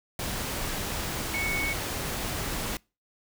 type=tone in noise; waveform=sine; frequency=2217 Hz; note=C#7; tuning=in tune; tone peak=-28 dBFS; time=1.34-1.73 s; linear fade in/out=2 ms; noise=pink; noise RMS=-32 dBFS; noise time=0.19-2.77 s; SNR=+1 dB; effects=noise-tail reverb RT60 0.3 s tail -26 dB re dry